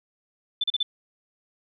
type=tone bursts; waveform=sine; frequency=3522 Hz; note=A7; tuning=1 cent sharp; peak=-21 dBFS; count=4; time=0.61-0.83 s; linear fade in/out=5 ms; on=28 ms; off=36 ms; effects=none